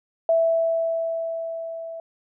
sine tone with level ramp, 659.3 Hz, E5, in tune, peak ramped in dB -15 to -32 dBFS, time 0.29-2 s, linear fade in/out 2 ms, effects none

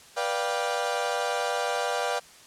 30% pulse chord, G dominant seventh, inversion first, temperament equal with one note detuned, 487.4 / 587.3 / 698.5 / 784 Hz, B4 / D5 / F5 / G5, -23 / 0 / 0 / 0 cents, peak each -29 dBFS, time 0.16-2.2 s, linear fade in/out 20 ms, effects white hiss -51 dBFS RMS until 2.46 s + low-pass 9000 Hz 12 dB/octave

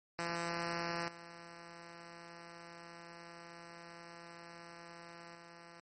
5% pulse tone with level steps, 170 Hz, F3, 46 cents flat, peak -25 / -39 / -42 dBFS, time 0.19-5.8 s, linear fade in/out 0 ms, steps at 1.08 / 5.35 s, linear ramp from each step 5 ms, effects MP3 32 kbps

